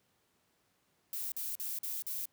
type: noise bursts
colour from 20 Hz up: violet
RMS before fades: -38 dBFS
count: 5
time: 1.13-2.256 s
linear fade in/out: 2 ms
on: 190 ms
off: 44 ms
effects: pink hiss -74 dBFS RMS until 2.32 s + high-pass 100 Hz 12 dB/octave